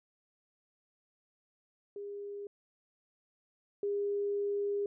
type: tone pair in turn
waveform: sine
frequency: 405.6 / 405.6 Hz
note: G#4 / G#4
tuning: -41 / -41 cents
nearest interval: unison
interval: 0 cents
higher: neither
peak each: -39 / -30 dBFS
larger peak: second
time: 1.96-2.47 / 3.83-4.86 s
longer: second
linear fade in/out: 2 ms
effects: none